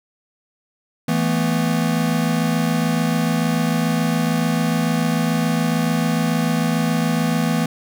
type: chord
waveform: square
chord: E suspended fourth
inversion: none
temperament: equal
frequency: 164.81 / 220 / 246.9 Hz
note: E3 / A3 / B3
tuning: 0 / 0 / 0 cents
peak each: -21 / -23 / -23 dBFS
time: 1.08-7.66 s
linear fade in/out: 5 ms
effects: none